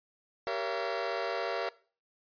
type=chord; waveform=sawtooth; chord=G diminished seventh; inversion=none; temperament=just; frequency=392 / 470.4 / 564.5 / 677.4 Hz; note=G4 / Bb4 / Db5 / Fb5; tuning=0 / +16 / +31 / +47 cents; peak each=-35 / -32 / -33 / -32 dBFS; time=0.47-1.69 s; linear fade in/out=0 ms; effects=noise-tail reverb RT60 0.4 s tail -20 dB re dry + resampled to 11025 Hz